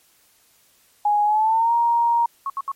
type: tone with pitch glide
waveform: sine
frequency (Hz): 830.6 to 937.7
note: G#5 to A#5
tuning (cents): 0 to +10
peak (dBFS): -15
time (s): 1.05-2.26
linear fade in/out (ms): 5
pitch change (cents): +210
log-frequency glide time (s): 1.24-1.73
type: tone bursts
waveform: sine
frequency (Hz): 1100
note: C#6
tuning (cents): -14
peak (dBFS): -22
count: 3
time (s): 2.46-2.717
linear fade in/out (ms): 2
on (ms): 39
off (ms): 70
effects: white hiss -58 dBFS RMS until 2.75 s + MP3 64 kbps